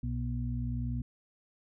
harmonic tone, 60.6 Hz, B1, 32 cents flat, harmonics 1 / 2 / 4, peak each -35 / -34 / -38 dBFS, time 0.03-1.02 s, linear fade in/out 5 ms, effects none

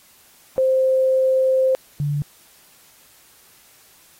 sine tone pair in turn, 523.3 / 145.41 Hz, C5 / D3, 0 / -17 cents, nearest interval octave + minor seventh, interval 2217 cents, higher first, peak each -14 / -19 dBFS, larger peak first, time 0.58-1.75 / 2-2.22 s, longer first, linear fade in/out 0 ms, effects white hiss -52 dBFS RMS until 4.19 s + AAC 48 kbps

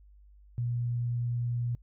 sine tone, 120.1 Hz, B2, 48 cents flat, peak -28 dBFS, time 0.58-1.75 s, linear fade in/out 0 ms, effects noise-tail reverb RT60 0.1 s tail -26 dB re dry + added 50 Hz sine -53 dBFS peak until 1.82 s

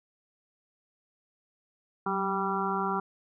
harmonic tone with a mistuned harmonic, 195.2 Hz, G3, 7 cents flat, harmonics 1 / 2 / 4 / 5 / 6 / 7, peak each -34 / -34 / -34 / -34 / -34 / -34 dBFS, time 2.06-3 s, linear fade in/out 5 ms, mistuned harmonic 1, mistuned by -49 cents, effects none

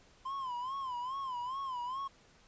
triangle tone with vibrato, 1031 Hz, C6, 26 cents flat, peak -34 dBFS, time 0.25-2.08 s, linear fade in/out 10 ms, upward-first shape sine, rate 2.4 Hz, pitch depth 120 cents each way, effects pink hiss -63 dBFS RMS until 2.47 s + resampled to 16000 Hz

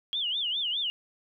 sine tone with vibrato, 3200 Hz, G7, 35 cents sharp, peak -27 dBFS, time 0.13-0.9 s, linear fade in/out 0 ms, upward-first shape sine, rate 4.9 Hz, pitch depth 210 cents each way, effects none

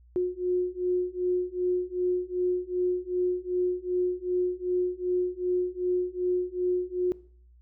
sine beating tone pair, 359.7 / 362.3 Hz, F#4 / F#4, -49 / -36 cents, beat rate 2.6 Hz, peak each -28 dBFS, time 0.16-7.12 s, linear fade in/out 0 ms, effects noise-tail reverb RT60 0.5 s tail -20 dB re dry + added 60 Hz sine -53 dBFS peak until 7.61 s

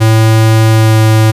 square tone with pitch glide, 111 to 109.98 Hz, A2 to A2, +16 to 0 cents, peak -5 dBFS, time 0-1.32 s, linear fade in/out 20 ms, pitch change -16 cents, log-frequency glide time 0.69-1 s, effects resampled to 32000 Hz

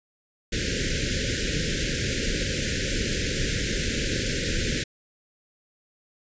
pink band-stop noise, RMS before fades -26 dBFS, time 0.52-4.84 s, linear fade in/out 10 ms, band 560 to 1500 Hz, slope 96 dB/octave, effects resampled to 16000 Hz

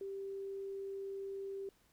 sine tone, 392 Hz, G4, in tune, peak -40 dBFS, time 0.01-1.69 s, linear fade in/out 2 ms, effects pink hiss -71 dBFS RMS until 1.92 s

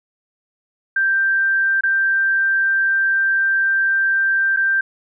sine tone with dropouts, 1574 Hz, G6, 7 cents sharp, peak -14 dBFS, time 0.96-4.81 s, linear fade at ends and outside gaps 5 ms, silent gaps 1.809-1.835 / 4.564-4.57 s, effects none

